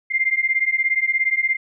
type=beating tone pair; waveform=sine; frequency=2093 / 2110 Hz; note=C7 / C7; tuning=0 / +14 cents; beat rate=17 Hz; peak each=-20 dBFS; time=0.1-1.57 s; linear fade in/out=20 ms; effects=none